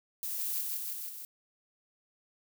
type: noise with echo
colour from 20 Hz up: violet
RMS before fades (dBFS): -36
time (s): 0.23-0.61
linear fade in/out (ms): 0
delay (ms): 160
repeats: 4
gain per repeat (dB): -2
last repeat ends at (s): 1.25
effects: none